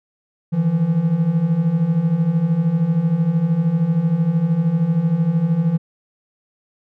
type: beating tone pair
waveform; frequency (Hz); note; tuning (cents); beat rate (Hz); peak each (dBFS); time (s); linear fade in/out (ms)
triangle; 155.56 / 168.56; D#3 / E3; 0 / +39; 13; -19 / -14; 0.52-5.78; 20
effects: none